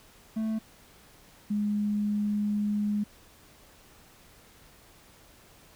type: tone pair in turn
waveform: triangle / sine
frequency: 220 / 207.7 Hz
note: A3 / G#3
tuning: 0 / 0 cents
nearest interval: minor second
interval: 100 cents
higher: first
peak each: -25 dBFS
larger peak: neither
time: 0.36-0.59 / 1.5-3.04 s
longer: second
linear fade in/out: 10 ms
effects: pink hiss -56 dBFS RMS until 5.75 s